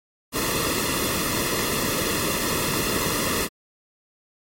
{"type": "noise with comb filter", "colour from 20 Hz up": "pink", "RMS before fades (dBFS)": -24, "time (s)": [0.32, 3.49], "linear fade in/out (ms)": 50, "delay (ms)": 1.3, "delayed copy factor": -0.8, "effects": ["MP3 64 kbps"]}